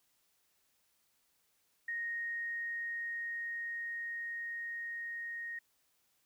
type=tone with level ramp; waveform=sine; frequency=1864.7 Hz; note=A#6; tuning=in tune; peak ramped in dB=-35 to -39 dBFS; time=1.88-5.59 s; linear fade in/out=5 ms; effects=white hiss -75 dBFS RMS until 6.25 s